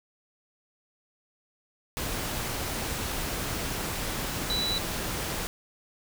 sine tone in noise, 3951 Hz, B7, in tune, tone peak -27 dBFS, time 4.5-4.78 s, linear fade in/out 0 ms, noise pink, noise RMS -32 dBFS, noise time 1.97-5.47 s, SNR +2 dB, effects none

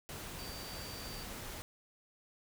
sine tone in noise, 4637 Hz, D8, 23 cents flat, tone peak -49 dBFS, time 0.39-1.23 s, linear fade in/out 0 ms, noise pink, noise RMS -45 dBFS, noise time 0.09-1.62 s, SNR -7 dB, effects none

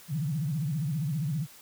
sine tone with vibrato, 150 Hz, D3, 37 cents sharp, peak -27 dBFS, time 0.08-1.47 s, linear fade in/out 50 ms, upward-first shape sine, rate 15 Hz, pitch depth 220 cents each way, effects white hiss -52 dBFS RMS until 1.61 s

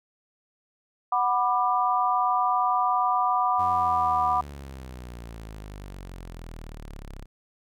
sine chord, B minor, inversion second, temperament equal with one note detuned, 740 / 987.8 / 1190.4 Hz, F#5 / B5 / D6, 0 / 0 / +23 cents, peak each -25 dBFS, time 1.12-4.41 s, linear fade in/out 5 ms
sawtooth exponential sweep, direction down, 92.5 to 32.7 Hz, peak -34 dBFS, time 3.58-7.26 s, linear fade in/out 20 ms
effects none

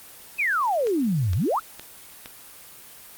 sine exponential two-way sweep, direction down then up, 2637 to 82.2 to 1462 Hz, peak -20 dBFS, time 0.38-1.6 s, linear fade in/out 20 ms, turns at 1.34 s
click train, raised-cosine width 0.2 ms, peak -19 dBFS, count 4, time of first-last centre 0.87-2.259 s, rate 2.16 Hz
effects white hiss -45 dBFS RMS until 3.17 s + Opus 24 kbps

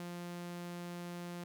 sawtooth tone, 174.61 Hz, F3, in tune, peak -38 dBFS, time 0-1.44 s, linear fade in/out 2 ms, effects none

